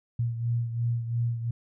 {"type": "beating tone pair", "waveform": "sine", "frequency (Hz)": [117.3, 120.2], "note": ["A#2", "B2"], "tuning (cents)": [11, -46], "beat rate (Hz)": 2.9, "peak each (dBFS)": [-26, -33], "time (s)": [0.19, 1.51], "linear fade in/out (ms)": 5, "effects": []}